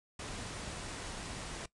pink low-pass noise, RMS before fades -43 dBFS, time 0.19-1.66 s, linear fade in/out 5 ms, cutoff 10000 Hz, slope 96 dB/octave, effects noise-tail reverb RT60 0.1 s tail -18 dB re dry

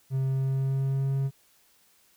triangle tone with pitch glide, 133.2 to 136.16 Hz, C3 to C#3, +31 to -31 cents, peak -22 dBFS, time 0.1-1.31 s, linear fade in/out 50 ms, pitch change +38 cents, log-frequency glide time 0.24-1.13 s, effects white hiss -63 dBFS RMS until 2.16 s

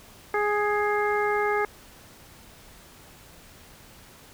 harmonic tone with a mistuned harmonic, 415.3 Hz, G#4, in tune, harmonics 1 / 2 / 3 / 4 / 5, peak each -25 / -28 / -30 / -31 / -32 dBFS, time 0.34-1.65 s, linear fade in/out 2 ms, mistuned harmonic 5, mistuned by +27 cents, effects pink hiss -50 dBFS RMS until 4.33 s

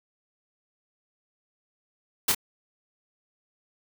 white noise with echo, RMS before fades -22 dBFS, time 2.28-2.32 s, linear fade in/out 5 ms, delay 28 ms, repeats 1, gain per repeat -5 dB, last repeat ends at 2.348 s, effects none

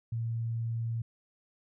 sine tone, 115 Hz, A#2, 23 cents flat, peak -30 dBFS, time 0.12-1.02 s, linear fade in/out 5 ms, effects none

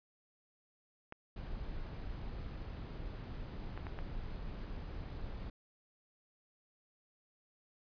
clicks, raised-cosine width 0.5 ms, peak -30 dBFS, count 4, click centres 1.124 / 3.776 / 3.868 / 3.989 s
brown noise, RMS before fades -43 dBFS, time 1.36-5.5 s, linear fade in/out 5 ms
effects resampled to 11025 Hz

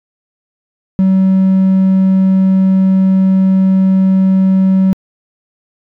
triangle tone, 190 Hz, F#3, 46 cents sharp, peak -4 dBFS, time 0.99-4.93 s, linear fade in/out 0 ms, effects tanh soft clip ceiling 0 dBFS

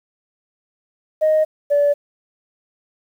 sine tone pair in turn, 622.3 / 577.6 Hz, D#5 / D5, 0 / -29 cents, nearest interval minor second, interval 129 cents, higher first, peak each -11 dBFS, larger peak neither, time 1.21-1.45 / 1.7-1.94 s, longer neither, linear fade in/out 20 ms, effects tanh soft clip ceiling -9 dBFS + 8-bit

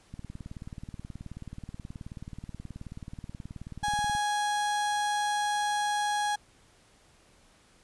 click train, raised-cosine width 5 ms, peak -28 dBFS, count 76, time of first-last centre 0.14-4.151 s, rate 18.7 Hz
35% pulse tone, 830.6 Hz, G#5, in tune, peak -25 dBFS, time 3.83-6.36 s, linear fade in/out 10 ms
effects pink hiss -61 dBFS RMS until 7.83 s + resampled to 24000 Hz

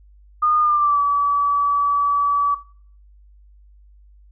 sine tone with pitch glide, 1222 to 1146.8 Hz, D#6 to D6, -32 to -42 cents, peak -14 dBFS, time 0.42-2.55 s, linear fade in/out 10 ms, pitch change -110 cents, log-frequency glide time 0.6-1 s, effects noise-tail reverb RT60 0.5 s tail -20 dB re dry + added 50 Hz sine -46 dBFS peak until 4.31 s

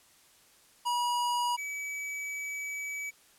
square tone pair in turn, 966 / 2286 Hz, B5 / D7, -39 / -47 cents, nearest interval octave + minor third, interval 1492 cents, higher second, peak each -28 / -35 dBFS, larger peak first, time 0.85-1.57 / 1.57-3.11 s, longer second, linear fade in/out 20 ms, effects white hiss -61 dBFS RMS until 3.38 s + low-pass 12000 Hz 12 dB/octave

